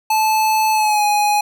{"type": "tone with pitch glide", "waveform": "square", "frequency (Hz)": [870, 832.2], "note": ["A5", "G#5"], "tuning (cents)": [-20, 3], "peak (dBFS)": -14, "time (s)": [0.1, 1.41], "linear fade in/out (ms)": 5, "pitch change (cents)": -77, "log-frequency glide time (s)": [0.72, 1.04], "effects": []}